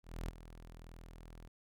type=tone with ADSR envelope; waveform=sawtooth; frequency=41.2 Hz; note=E1; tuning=in tune; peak=-33 dBFS; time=0.03-1.48 s; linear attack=260 ms; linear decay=13 ms; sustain=-14 dB; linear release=8 ms; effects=none